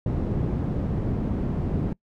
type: low-pass noise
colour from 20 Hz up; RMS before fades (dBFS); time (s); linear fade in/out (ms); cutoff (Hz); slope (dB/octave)
white; -26; 0.06-1.93; 2; 210; 12
effects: noise-tail reverb RT60 0.1 s tail -24 dB re dry